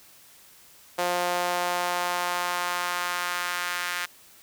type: tone with high-pass filter sweep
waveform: sawtooth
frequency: 177 Hz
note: F3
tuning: 23 cents sharp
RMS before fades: -28 dBFS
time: 0.98-4.06 s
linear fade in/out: 10 ms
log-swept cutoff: 590 to 1600 Hz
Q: 1.6
effects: white hiss -53 dBFS RMS until 4.42 s